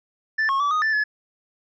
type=tone with pitch steps; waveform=triangle; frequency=1761 / 1089 / 1152 / 1243 / 1763 / 1709 Hz; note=A6 / C#6 / D6 / D#6 / A6 / G#6; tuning=+1 / -31 / -34 / -2 / +3 / +49 cents; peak=-17 dBFS; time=0.38-1.04 s; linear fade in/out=10 ms; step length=110 ms; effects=resampled to 16000 Hz